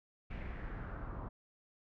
brown noise with low-pass filter sweep, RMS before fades -43 dBFS, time 0.3-1.29 s, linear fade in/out 10 ms, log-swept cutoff 2400 to 1100 Hz, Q 3, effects none

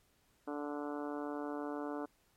harmonic tone, 146.3 Hz, D3, 6 cents flat, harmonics 2 / 3 / 4 / 5 / 6 / 7 / 8 / 9 / 10, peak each -40 / -44 / -46 / -48 / -50 / -51 / -52 / -53 / -54 dBFS, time 0.47-2.06 s, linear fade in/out 10 ms, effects pink hiss -72 dBFS RMS until 2.36 s + MP3 64 kbps

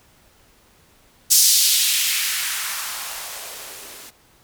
violet noise with band-pass filter sweep, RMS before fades -21 dBFS, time 1.3-4.11 s, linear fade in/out 20 ms, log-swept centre 5800 to 260 Hz, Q 1.5, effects pink hiss -55 dBFS RMS until 4.43 s

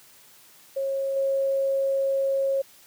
sine tone with level steps, 544 Hz, C#5, 33 cents flat, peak -24 / -21 dBFS, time 0.76-2.62 s, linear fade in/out 10 ms, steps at 1.16 s, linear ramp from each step 5 ms, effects white hiss -53 dBFS RMS until 2.86 s + high-pass 80 Hz 12 dB/octave

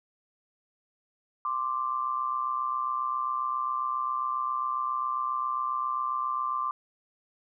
sine tone pair together, 1047 / 1174.4 Hz, C6 / D6, +1 / 0 cents, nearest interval major second, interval 199 cents, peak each -31 / -29 dBFS, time 1.45-6.71 s, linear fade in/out 2 ms, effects none

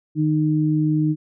sine tone pair together, 153.75 / 307.5 Hz, D#3 / D#4, -20 / -20 cents, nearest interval octave, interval 1200 cents, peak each -19 dBFS, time 0.15-1.16 s, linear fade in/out 50 ms, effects none

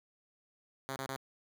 5% pulse tone bursts, 134.5 Hz, C3, 48 cents sharp, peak -26 dBFS, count 3, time 0.89-1.163 s, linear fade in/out 0 ms, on 71 ms, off 30 ms, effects none

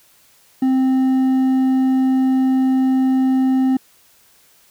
triangle tone with hard clipping, 261.6 Hz, C4, in tune, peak -14 dBFS, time 0.62-3.77 s, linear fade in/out 5 ms, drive 7 dB, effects white hiss -53 dBFS RMS until 4.7 s

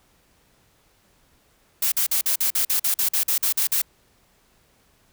blue noise bursts, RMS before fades -21 dBFS, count 14, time 1.82-3.818 s, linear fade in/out 5 ms, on 100 ms, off 46 ms, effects pink hiss -61 dBFS RMS until 5.12 s

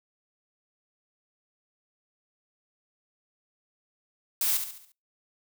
blue noise with echo, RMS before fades -26 dBFS, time 4.41-4.57 s, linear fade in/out 2 ms, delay 70 ms, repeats 5, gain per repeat -7 dB, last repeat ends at 4.92 s, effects noise-tail reverb RT60 0.3 s tail -26 dB re dry

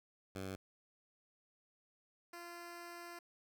10% pulse tone pair in turn, 95.4 / 345.1 Hz, G2 / F4, -47 / -21 cents, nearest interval octave + minor seventh, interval 2226 cents, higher second, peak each -34 / -40 dBFS, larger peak first, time 0.35-0.56 / 2.33-3.19 s, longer second, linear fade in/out 5 ms, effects none

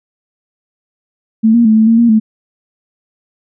sine tone with pitch steps, 221.7 / 235.5 / 218.3 / 219.9 / 227.8 / 235 / 218.5 Hz, A3 / A#3 / A3 / A3 / A#3 / A#3 / A3, +13 / +18 / -13 / -1 / -40 / +14 / -12 cents, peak -5 dBFS, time 1.43-2.2 s, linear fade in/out 20 ms, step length 110 ms, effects none

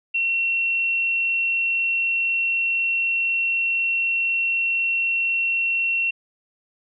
sine tone, 2722 Hz, F7, 45 cents flat, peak -19 dBFS, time 0.14-6.11 s, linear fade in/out 10 ms, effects none

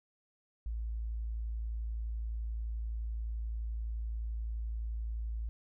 sine tone, 55.8 Hz, A1, 25 cents sharp, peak -34 dBFS, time 0.66-5.49 s, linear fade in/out 0 ms, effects none

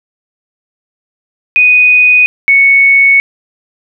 sine tone pair in turn, 2487 / 2216 Hz, D#7 / C#7, -1 / -1 cents, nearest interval major second, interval 200 cents, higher first, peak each -3 dBFS, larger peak neither, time 1.56-2.26 / 2.48-3.2 s, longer second, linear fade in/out 0 ms, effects none

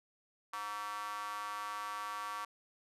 square tone with high-pass filter, 103.83 Hz, G#2, in tune, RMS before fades -41 dBFS, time 0.53-2.45 s, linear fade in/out 5 ms, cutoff 1100 Hz, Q 5.3, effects resampled to 32000 Hz

